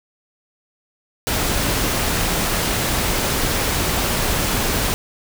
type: noise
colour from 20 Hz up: pink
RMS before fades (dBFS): -20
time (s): 1.27-4.94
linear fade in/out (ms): 0
effects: none